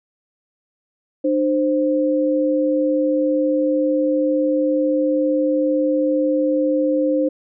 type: tone pair together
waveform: sine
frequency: 301.2 / 523.3 Hz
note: D4 / C5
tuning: +44 / 0 cents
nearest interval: minor seventh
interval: 956 cents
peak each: -18 dBFS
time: 1.24-7.29 s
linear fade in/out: 10 ms
effects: none